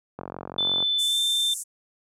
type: click train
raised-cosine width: 1 ms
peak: -20 dBFS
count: 30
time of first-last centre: 0.19-0.826 s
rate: 45.6 Hz
type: tone with pitch glide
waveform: sine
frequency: 3520 to 3569 Hz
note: A7 to A7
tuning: 0 to +24 cents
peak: -21 dBFS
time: 0.58-1.54 s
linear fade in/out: 5 ms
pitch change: +24 cents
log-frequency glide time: 1.04-1.19 s
type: band-pass noise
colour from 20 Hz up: pink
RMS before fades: -34 dBFS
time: 0.98-1.64 s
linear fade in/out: 20 ms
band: 6800 to 11000 Hz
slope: 48 dB/octave
effects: high-pass 100 Hz 12 dB/octave